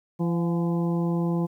harmonic tone with a mistuned harmonic, 170 Hz, F3, 46 cents flat, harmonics 1 / 2 / 3 / 4 / 5 / 6, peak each -23 / -29 / -36 / -41 / -39 / -41 dBFS, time 0.19-1.47 s, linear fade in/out 20 ms, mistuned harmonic 4, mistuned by +64 cents, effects 10-bit

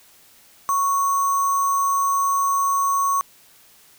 sine tone with sample-and-hold, 1108.7 Hz, C#6, in tune, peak -17 dBFS, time 0.69-3.21 s, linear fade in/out 0 ms, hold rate 7350 Hz, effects white hiss -52 dBFS RMS until 3.98 s

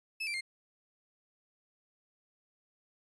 35% pulse tone with pitch steps, 2608 / 2350 / 2118 Hz, E7 / D7 / C7, -19 / +1 / +21 cents, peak -32 dBFS, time 0.2-0.41 s, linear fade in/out 10 ms, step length 70 ms, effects resampled to 22050 Hz

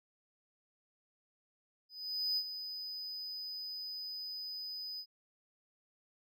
triangle tone with ADSR envelope, 4994 Hz, D#8, 6 cents sharp, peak -29 dBFS, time 1.89-5.06 s, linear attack 480 ms, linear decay 61 ms, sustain -10 dB, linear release 66 ms, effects none

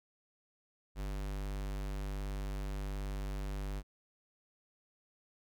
square tone, 49.34 Hz, G1, 12 cents sharp, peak -37 dBFS, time 0.95-3.83 s, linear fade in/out 50 ms, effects none

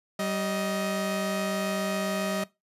sawtooth tone pair together, 192.9 / 626 Hz, G3 / D#5, -28 / +10 cents, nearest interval octave + minor sixth, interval 2038 cents, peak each -26 dBFS, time 0.19-2.44 s, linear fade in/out 5 ms, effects noise-tail reverb RT60 0.2 s tail -19 dB re dry + resampled to 32000 Hz

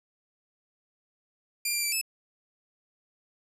10% pulse tone with pitch steps, 2391 / 2372 / 2335 / 2610 Hz, D7 / D7 / D7 / E7, +30 / +17 / -11 / -18 cents, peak -18 dBFS, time 1.65-2.014 s, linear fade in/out 5 ms, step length 91 ms, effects resampled to 32000 Hz + 10-bit

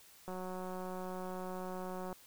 click train, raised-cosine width 1 ms, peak -30 dBFS, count 341, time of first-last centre 0.28-2.128 s, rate 184 Hz, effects white hiss -60 dBFS RMS until 2.26 s

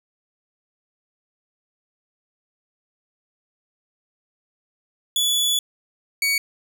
sawtooth tone pair in turn, 3428 / 2250 Hz, A7 / C#7, -46 / +25 cents, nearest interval perfect fifth, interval 729 cents, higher first, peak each -15 / -15 dBFS, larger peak neither, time 5.16-5.59 / 6.22-6.38 s, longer first, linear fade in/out 2 ms, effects none

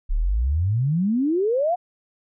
sine exponential sweep, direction up, 32.7 to 740 Hz, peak -18 dBFS, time 0.09-1.76 s, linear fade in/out 20 ms, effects none

